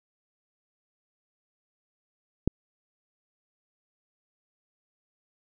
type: click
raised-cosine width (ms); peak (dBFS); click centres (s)
3; -9; 2.476
effects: none